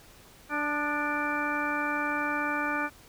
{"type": "harmonic tone with a mistuned harmonic", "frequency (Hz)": 293.7, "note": "D4", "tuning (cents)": 0, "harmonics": [1, 2, 3, 4, 5, 6, 8], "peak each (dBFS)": [-34, -38, -35, -34, -32, -37, -36], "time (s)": [0.49, 2.9], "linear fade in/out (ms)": 50, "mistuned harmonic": 4, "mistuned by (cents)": 35, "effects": ["pink hiss -54 dBFS RMS until 3.08 s"]}